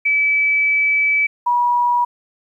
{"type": "tone pair in turn", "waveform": "sine", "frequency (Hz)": [2300, 967], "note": ["D7", "B5"], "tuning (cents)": [-37, -37], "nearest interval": "octave + minor third", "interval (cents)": 1500, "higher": "first", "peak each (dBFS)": -13, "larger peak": "neither", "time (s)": [[0.05, 1.27], [1.46, 2.05]], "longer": "first", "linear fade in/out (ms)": 10, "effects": ["9-bit"]}